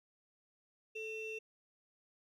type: ring-modulated tone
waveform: triangle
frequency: 1568 Hz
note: G6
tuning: in tune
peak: -35 dBFS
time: 0.95-1.39 s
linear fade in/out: 10 ms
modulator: 1130 Hz
effects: tanh soft clip ceiling -31 dBFS